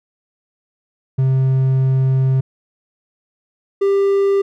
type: tone pair in turn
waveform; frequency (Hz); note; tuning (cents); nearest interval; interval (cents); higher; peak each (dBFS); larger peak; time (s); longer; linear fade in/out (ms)
triangle; 132.1 / 395.9; C3 / G4; +17 / +17; octave + perfect fifth; 1900; second; -10; neither; 1.18-2.41 / 3.81-4.42; first; 10
effects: none